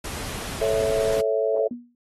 pink noise, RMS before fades -33 dBFS, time 0.04-1.21 s, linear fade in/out 5 ms
sine chord, A major, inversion none, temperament equal, 440 / 554.4 / 659.3 Hz, A4 / C#5 / E5, 0 / 0 / 0 cents, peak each -23 / -25 / -25 dBFS, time 0.61-1.68 s, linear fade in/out 10 ms
sine tone with exponential decay, 241.1 Hz, B3, 41 cents flat, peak -26 dBFS, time 1.71-1.95 s, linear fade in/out 2 ms, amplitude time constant 52 ms
effects AAC 32 kbps

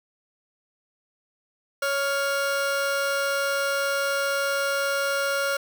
40% pulse tone pair together, 556 / 1401 Hz, C#5 / F6, +5 / +5 cents, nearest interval octave + major third, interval 1600 cents, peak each -25 dBFS, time 1.82-5.57 s, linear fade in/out 5 ms, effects 9-bit

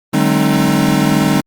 square tone cluster, 149.9 / 191.3 / 212.4 / 265.4 / 307.9 Hz, D3 / G3 / G#3 / C4 / D#4, +36 / -42 / +39 / +25 / -18 cents, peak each -18 dBFS, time 0.13-1.41 s, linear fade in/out 10 ms, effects Opus 32 kbps

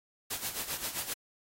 white noise with tremolo, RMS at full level -34 dBFS, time 0.3-1.14 s, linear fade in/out 10 ms, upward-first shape sine, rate 7.6 Hz, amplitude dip 70%, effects AAC 48 kbps

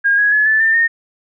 sine tone with pitch steps, 1623 / 1663.8 / 1705.7 / 1748.6 / 1792.5 / 1837.6 Hz, G#6 / G#6 / G#6 / A6 / A6 / A#6, -40 / +3 / +46 / -11 / +32 / -25 cents, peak -10 dBFS, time 0.04-0.88 s, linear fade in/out 20 ms, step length 140 ms, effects none

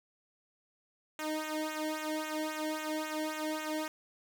sawtooth tone with flanger, 309.6 Hz, D#4, 9 cents flat, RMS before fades -36 dBFS, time 1.19-3.88 s, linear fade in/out 2 ms, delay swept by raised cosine 0.2 to 0.81 ms, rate 3.7 Hz, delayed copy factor -1, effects none

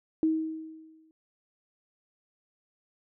sine tone with exponential decay, 317.8 Hz, D#4, 37 cents sharp, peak -20 dBFS, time 0.23-1.11 s, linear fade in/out 1 ms, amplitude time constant 190 ms, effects none

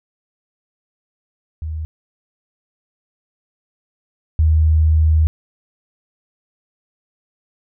sine tone pair in turn, 78.6 / 78.6 Hz, D#2 / D#2, +18 / +18 cents, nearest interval unison, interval 0 cents, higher neither, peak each -22 / -10 dBFS, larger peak second, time 1.62-1.85 / 4.39-5.27 s, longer second, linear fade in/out 0 ms, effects none

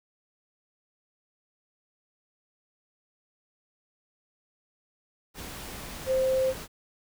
sine tone in noise, 523.3 Hz, C5, in tune, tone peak -22 dBFS, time 6.06-6.54 s, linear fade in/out 50 ms, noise pink, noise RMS -40 dBFS, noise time 5.34-6.68 s, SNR +15 dB, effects none

